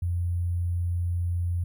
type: tone with sample-and-hold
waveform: sine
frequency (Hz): 87.31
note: F2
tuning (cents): 0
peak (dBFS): -24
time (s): 0.02-1.64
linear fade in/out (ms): 5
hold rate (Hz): 11025
effects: none